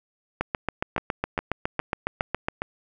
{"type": "two click trains", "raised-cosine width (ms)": 0.5, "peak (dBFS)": [-9, -12], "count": [16, 5], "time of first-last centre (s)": [[0.41, 2.485], [0.98, 2.619]], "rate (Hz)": [7.23, 2.44], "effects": []}